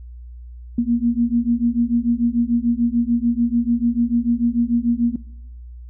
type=beating tone pair; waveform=sine; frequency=233.1 / 239.9 Hz; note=A#3 / A#3; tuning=0 / +50 cents; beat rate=6.8 Hz; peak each=-19 dBFS; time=0.78-5.16 s; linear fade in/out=5 ms; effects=noise-tail reverb RT60 0.9 s tail -21 dB re dry + added 60 Hz sine -34 dBFS peak until 5.89 s